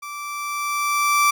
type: tone with level ramp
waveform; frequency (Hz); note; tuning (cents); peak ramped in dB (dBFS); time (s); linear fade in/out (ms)
30% pulse; 1167; D6; -11; -29 to -11; 0.02-1.31; 10
effects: none